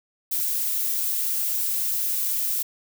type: noise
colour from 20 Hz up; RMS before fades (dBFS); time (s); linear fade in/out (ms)
violet; -25; 0.31-2.63; 10
effects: none